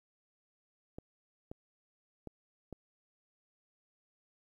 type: clicks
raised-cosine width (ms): 2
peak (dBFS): -30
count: 4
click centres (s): 0.985 / 1.515 / 2.273 / 2.727
effects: 11-bit